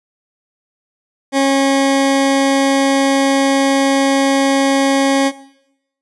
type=tone; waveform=20% pulse; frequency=273.1 Hz; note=C#4; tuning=26 cents flat; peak=-6 dBFS; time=1.32-5.32 s; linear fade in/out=50 ms; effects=noise-tail reverb RT60 0.8 s tail -18 dB re dry + resampled to 24000 Hz